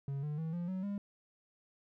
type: tone with pitch steps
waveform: triangle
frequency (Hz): 138.59 / 149.4 / 161.05 / 173.61 / 187.14 / 201.7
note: C#3 / D3 / E3 / F3 / F#3 / G3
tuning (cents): 0 / +30 / -40 / -10 / +20 / +50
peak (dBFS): -33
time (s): 0.08-0.98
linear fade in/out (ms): 2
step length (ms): 150
effects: none